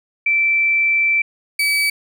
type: tone pair in turn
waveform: sine / 35% pulse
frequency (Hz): 2333 / 2289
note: D7 / D7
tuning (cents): -12 / -45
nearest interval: unison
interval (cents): 33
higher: first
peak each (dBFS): -13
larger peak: neither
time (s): 0.26-1.22 / 1.59-1.9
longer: first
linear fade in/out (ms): 5
effects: none